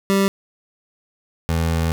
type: tone pair in turn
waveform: 25% pulse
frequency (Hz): 196 / 82.08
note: G3 / E2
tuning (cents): 0 / -7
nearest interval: octave + minor third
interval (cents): 1507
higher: first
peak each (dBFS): -11 / -14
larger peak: first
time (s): 0.1-0.28 / 1.49-1.92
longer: second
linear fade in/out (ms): 0
effects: none